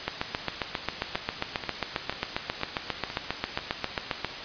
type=two click trains; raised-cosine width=0.3 ms; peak=-10 / -18 dBFS; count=32 / 6; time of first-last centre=0.08-4.247 / 1.15-3.589 s; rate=7.44 / 2.05 Hz; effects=white hiss -36 dBFS RMS until 4.44 s + resampled to 11025 Hz